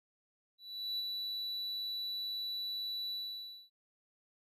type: tone with ADSR envelope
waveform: triangle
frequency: 3951 Hz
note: B7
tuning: in tune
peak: -32 dBFS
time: 0.58-3.7 s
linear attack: 410 ms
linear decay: 22 ms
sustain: -3 dB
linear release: 580 ms
effects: resampled to 32000 Hz